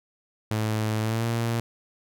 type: tone with pitch glide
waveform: sawtooth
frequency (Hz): 108.9 to 116.04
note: A2 to A#2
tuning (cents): -17 to -7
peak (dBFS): -20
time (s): 0.51-1.6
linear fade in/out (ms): 0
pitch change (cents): +110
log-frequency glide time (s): 1.01-1.26
effects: none